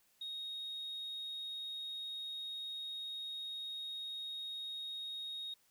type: tone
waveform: sine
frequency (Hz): 3742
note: A#7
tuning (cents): +6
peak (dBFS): -39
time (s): 0.21-5.54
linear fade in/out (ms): 5
effects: tanh soft clip ceiling -38 dBFS + white hiss -72 dBFS RMS until 5.7 s